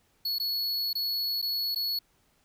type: tone with dropouts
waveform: square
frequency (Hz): 4384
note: C#8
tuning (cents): -20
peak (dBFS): -28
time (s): 0.25-1.99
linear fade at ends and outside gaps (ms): 5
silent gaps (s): 0.385-0.398 / 0.931-0.952 / 1.417-1.424 / 1.748-1.758
effects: pink hiss -68 dBFS RMS until 2.44 s